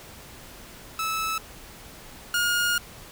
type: tone pair in turn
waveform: sawtooth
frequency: 1306 / 1427.5 Hz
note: E6 / F6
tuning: -17 / +37 cents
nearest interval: major second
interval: 154 cents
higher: second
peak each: -22 / -18 dBFS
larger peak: second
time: 0.99-1.38 / 2.34-2.78 s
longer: second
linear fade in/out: 2 ms
effects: pink hiss -45 dBFS RMS until 3.11 s